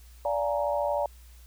sine chord, Bb dominant seventh, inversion first, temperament just, 582.7 / 699.2 / 839.1 / 932.3 Hz, D5 / F5 / Ab5 / Bb5, -14 / +2 / +18 / 0 cents, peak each -27 / -33 / -33 / -32 dBFS, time 0.25-1.06 s, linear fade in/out 2 ms, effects added 60 Hz sine -48 dBFS peak until 1.46 s + white hiss -59 dBFS RMS until 1.46 s

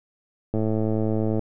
click train, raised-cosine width 2 ms, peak -12 dBFS, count 94, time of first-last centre 0.54-1.393 s, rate 109 Hz, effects none

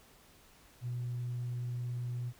sine tone, 122.1 Hz, B2, 19 cents flat, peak -33 dBFS, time 0.81-2.33 s, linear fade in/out 50 ms, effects tanh soft clip ceiling -31 dBFS + pink hiss -61 dBFS RMS until 2.39 s

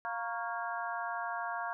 harmonic tone with a mistuned harmonic, 233.1 Hz, A#3, in tune, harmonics 3 / 4 / 5 / 6 / 7, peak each -39 / -40 / -41 / -42 / -42 dBFS, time 0.05-1.73 s, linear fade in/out 0 ms, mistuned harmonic 5, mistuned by -78 cents, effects none

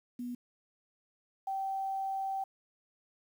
sine tone pair in turn, 244.3 / 775.6 Hz, B3 / G5, -19 / -19 cents, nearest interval octave + minor sixth, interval 2000 cents, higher second, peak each -36 / -32 dBFS, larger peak second, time 0.19-0.35 / 1.47-2.44 s, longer second, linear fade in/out 5 ms, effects 10-bit

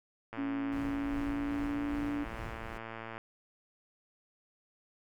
click train, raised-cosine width 0.5 ms, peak -27 dBFS, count 323, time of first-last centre 0.33-3.18 s, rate 113 Hz
sine tone with pitch glide, 278 to 289 Hz, C#4 to D4, +5 to -28 cents, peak -32 dBFS, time 0.37-2.25 s, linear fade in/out 20 ms, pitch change +67 cents, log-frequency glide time 0.63-1.99 s
brown noise with tremolo, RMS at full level -42 dBFS, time 0.72-2.78 s, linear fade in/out 5 ms, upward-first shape sine, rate 2.5 Hz, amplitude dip 45%
effects none

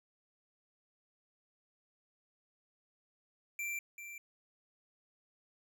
square tone with echo, 2352 Hz, D7, 2 cents sharp, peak -37 dBFS, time 3.59-3.79 s, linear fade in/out 2 ms, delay 390 ms, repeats 1, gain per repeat -9 dB, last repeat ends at 4.18 s, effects none

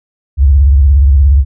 sine tone with vibrato, 69.3 Hz, C#2, in tune, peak -3 dBFS, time 0.37-1.45 s, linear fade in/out 50 ms, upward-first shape sine, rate 17 Hz, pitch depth 170 cents each way, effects none

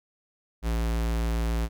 square tone, 56.7 Hz, A#1, 47 cents flat, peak -25 dBFS, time 0.62-1.69 s, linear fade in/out 50 ms, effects none

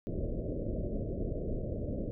pink low-pass noise, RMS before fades -35 dBFS, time 0.07-2.11 s, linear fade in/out 0 ms, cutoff 630 Hz, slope 96 dB/octave, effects none

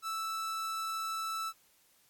45% pulse tone, 1318.5 Hz, E6, in tune, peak -34 dBFS, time 0.02-1.53 s, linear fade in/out 50 ms, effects white hiss -67 dBFS RMS until 2.09 s + AAC 64 kbps

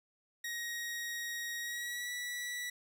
sawtooth tone with pitch glide, 1885 to 1950.3 Hz, A#6 to B6, +19 to -22 cents, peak -34 dBFS, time 0.44-2.7 s, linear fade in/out 5 ms, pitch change +59 cents, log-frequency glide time 1.59-2.11 s, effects none

